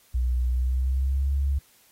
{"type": "tone with pitch glide", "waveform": "sine", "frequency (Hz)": [61.7, 69.26], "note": ["B1", "C#2"], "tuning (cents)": [-1, -1], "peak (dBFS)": -21, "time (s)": [0.14, 1.59], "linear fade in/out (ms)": 10, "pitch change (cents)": 200, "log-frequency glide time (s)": [0.49, 1.32], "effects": ["white hiss -59 dBFS RMS until 1.91 s", "AAC 48 kbps"]}